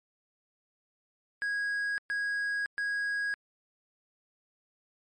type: tone bursts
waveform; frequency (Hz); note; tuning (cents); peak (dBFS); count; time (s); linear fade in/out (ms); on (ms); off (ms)
triangle; 1650; G#6; -12; -27; 3; 1.42-3.34; 0; 560; 120
effects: MP3 48 kbps